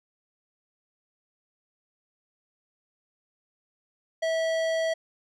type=tone with tanh clipping; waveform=sine; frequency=650 Hz; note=E5; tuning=24 cents flat; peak=-26 dBFS; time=4.22-4.94 s; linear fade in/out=10 ms; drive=17 dB; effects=none